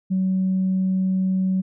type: tone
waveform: sine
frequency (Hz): 188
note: F#3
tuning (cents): +28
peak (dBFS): -17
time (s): 0.1-1.62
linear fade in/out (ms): 20
effects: tanh soft clip ceiling -14 dBFS